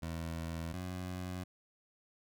20% pulse tone pair in turn, 82.41 / 91.15 Hz, E2 / F#2, 0 / -25 cents, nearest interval major second, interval 175 cents, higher second, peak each -33 / -34 dBFS, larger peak first, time 0.02-0.73 / 0.73-1.44 s, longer neither, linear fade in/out 10 ms, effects none

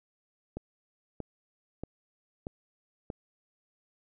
click train, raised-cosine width 2 ms, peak -23 dBFS, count 5, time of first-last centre 0.57-3.102 s, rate 1.58 Hz, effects none

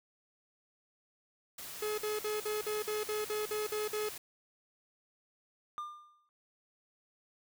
white noise, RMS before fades -45 dBFS, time 1.58-4.18 s, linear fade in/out 5 ms
45% pulse tone bursts, 424.9 Hz, G#4, 40 cents sharp, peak -33 dBFS, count 11, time 1.82-4.09 s, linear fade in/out 5 ms, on 160 ms, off 51 ms
triangle tone with exponential decay, 1200 Hz, D6, 37 cents sharp, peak -33 dBFS, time 5.78-6.29 s, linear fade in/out 0 ms, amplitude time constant 110 ms
effects none

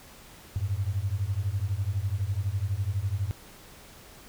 sine beating tone pair, 92.5 / 104.5 Hz, F#2 / G#2, 0 / +11 cents, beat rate 12 Hz, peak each -29 / -29 dBFS, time 0.56-3.31 s, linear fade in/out 0 ms, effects pink hiss -50 dBFS RMS until 4.28 s

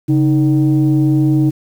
sine tone pair together, 137.98 / 311.1 Hz, C#3 / D#4, -8 / 0 cents, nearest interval octave + major second, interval 1408 cents, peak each -11 dBFS, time 0.08-1.51 s, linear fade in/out 20 ms, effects tanh soft clip ceiling -5 dBFS + 7-bit

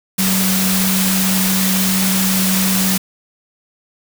sine tone in noise, 189.4 Hz, F#3, 41 cents sharp, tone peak -16 dBFS, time 0.18-2.98 s, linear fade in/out 10 ms, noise white, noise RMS -18 dBFS, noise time 0.18-2.98 s, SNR -1 dB, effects none

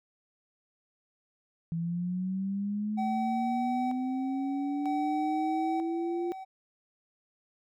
sine linear sweep, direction up, 164.4 to 349.2 Hz, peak -29 dBFS, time 1.72-6.32 s, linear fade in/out 0 ms
triangle tone with tremolo, 762 Hz, G5, 49 cents flat, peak -28 dBFS, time 2.97-6.45 s, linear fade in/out 20 ms, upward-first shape square, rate 0.53 Hz, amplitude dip 65%
effects none

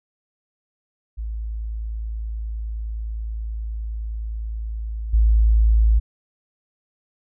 sine tone with level steps, 54.8 Hz, A1, 6 cents flat, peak -25 / -12 dBFS, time 1.17-6 s, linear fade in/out 20 ms, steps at 5.13 s, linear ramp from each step 10 ms, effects none

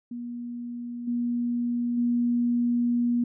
sine tone with level steps, 240 Hz, B3, 49 cents flat, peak -32 / -24 / -21 dBFS, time 0.11-3.24 s, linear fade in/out 5 ms, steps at 1.07 / 1.97 s, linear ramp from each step 10 ms, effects none

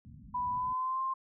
pink low-pass noise, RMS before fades -48 dBFS, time 0.05-0.73 s, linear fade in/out 0 ms, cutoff 260 Hz, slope 96 dB/octave
sine tone with pitch glide, 990 to 1054.9 Hz, B5 to C6, +4 to +14 cents, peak -30 dBFS, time 0.34-1.14 s, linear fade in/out 10 ms, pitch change +110 cents, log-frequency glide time 0.52-1.02 s
effects high-pass 60 Hz 12 dB/octave

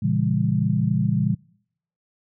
sine chord, A# diminished seventh, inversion none, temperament just, 116.54 / 139.85 / 167.82 / 201.4 Hz, A#2 / C#3 / E3 / G3, 0 / +16 / +31 / +47 cents, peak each -24 dBFS, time 0.02-1.35 s, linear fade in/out 10 ms, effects noise-tail reverb RT60 0.7 s tail -26 dB re dry

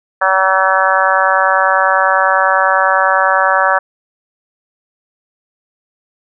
harmonic tone, 190 Hz, F#3, 46 cents sharp, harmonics 3 / 4 / 5 / 6 / 7 / 8 / 9, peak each -17 / -17 / -17 / -17 / -17 / -17 / -17 dBFS, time 0.21-3.79 s, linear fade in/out 10 ms, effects none

